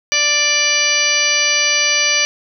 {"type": "harmonic tone", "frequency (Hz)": 588, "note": "D5", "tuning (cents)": 2, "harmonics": [1, 2, 3, 4, 5, 6, 7, 8, 10], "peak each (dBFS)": [-27, -29, -23, -17, -21, -29, -27, -20, -18], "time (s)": [0.12, 2.25], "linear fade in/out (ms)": 0, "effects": []}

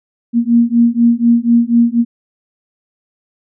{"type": "beating tone pair", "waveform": "sine", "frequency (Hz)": [233.1, 237.2], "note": ["A#3", "A#3"], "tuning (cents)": [0, 30], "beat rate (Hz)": 4.1, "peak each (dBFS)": -11, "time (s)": [0.33, 2.05], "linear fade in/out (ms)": 50, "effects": []}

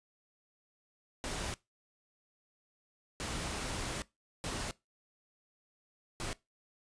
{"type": "noise bursts at uneven times", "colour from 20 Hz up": "pink", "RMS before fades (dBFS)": -38, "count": 4, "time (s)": [[1.24, 1.54], [3.2, 4.02], [4.44, 4.71], [6.2, 6.33]], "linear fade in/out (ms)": 0, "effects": ["noise-tail reverb RT60 0.2 s tail -20 dB re dry", "resampled to 22050 Hz"]}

